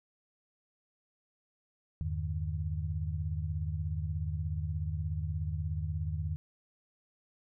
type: tone cluster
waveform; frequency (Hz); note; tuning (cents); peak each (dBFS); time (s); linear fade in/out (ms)
sine; 81 / 97.7 / 151.4; E2 / G2 / D#3; -30 / -5 / -47; -34 / -38 / -37; 2.01-6.36; 0
effects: none